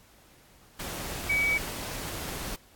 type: tone in noise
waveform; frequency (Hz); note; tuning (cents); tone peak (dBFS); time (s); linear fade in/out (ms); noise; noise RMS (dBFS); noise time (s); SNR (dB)
sine; 2273; C#7; +43; -23; 1.29-1.58; 10; pink; -36; 0.79-2.56; +10
effects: pink hiss -58 dBFS RMS until 2.75 s + AAC 64 kbps